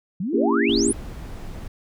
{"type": "exponential sweep", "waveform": "sine", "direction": "up", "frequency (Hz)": [164.81, 10970], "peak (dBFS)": -23, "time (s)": [0.2, 0.93], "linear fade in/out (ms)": 5}
{"type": "chord", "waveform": "sine", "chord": "A# diminished seventh", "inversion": "none", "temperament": "just", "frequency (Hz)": [233.1, 279.7, 335.6, 402.8], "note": ["A#3", "C#4", "E4", "G4"], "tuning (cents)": [0, 16, 31, 47], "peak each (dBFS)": -23, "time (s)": [0.33, 0.92], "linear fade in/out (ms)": 10}
{"type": "noise", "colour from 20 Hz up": "brown", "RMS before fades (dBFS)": -34, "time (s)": [0.69, 1.68], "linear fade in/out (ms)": 5}
{"effects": []}